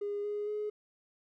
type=tone with pitch steps; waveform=triangle; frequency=408.9 / 414.8 / 420.9 Hz; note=G#4 / G#4 / G#4; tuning=-27 / -2 / +23 cents; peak=-29 dBFS; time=0.01-0.7 s; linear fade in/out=10 ms; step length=230 ms; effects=tanh soft clip ceiling -30 dBFS